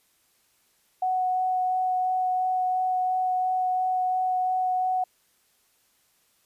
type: tone with vibrato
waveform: sine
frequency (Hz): 740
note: F#5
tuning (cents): 0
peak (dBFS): -22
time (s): 1.02-5.04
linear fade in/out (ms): 5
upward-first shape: sine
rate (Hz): 2.9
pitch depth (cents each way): 8
effects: white hiss -66 dBFS RMS until 6.45 s + resampled to 32000 Hz